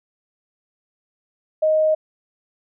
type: tone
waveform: sine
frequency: 624 Hz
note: D#5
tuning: 5 cents sharp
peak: -14 dBFS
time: 1.62-1.95 s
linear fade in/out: 10 ms
effects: none